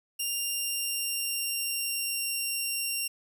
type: tone with pitch glide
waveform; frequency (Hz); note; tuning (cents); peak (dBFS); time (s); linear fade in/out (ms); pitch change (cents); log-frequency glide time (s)
10% pulse; 2794 to 2764; F7 to F7; 0 to -19; -21; 0.19-3.08; 10; -19; 0.33-2.26
effects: none